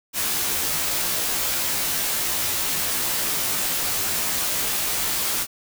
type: noise with comb filter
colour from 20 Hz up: white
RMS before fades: -24 dBFS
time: 0.13-5.47 s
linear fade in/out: 50 ms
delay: 16 ms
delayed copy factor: -1
effects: none